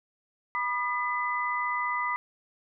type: tone cluster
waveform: sine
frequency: 978 / 1213 / 2005 Hz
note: B5 / D#6 / B6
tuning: -17 / -44 / +26 cents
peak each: -31 dBFS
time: 0.55-2.16 s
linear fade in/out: 0 ms
effects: none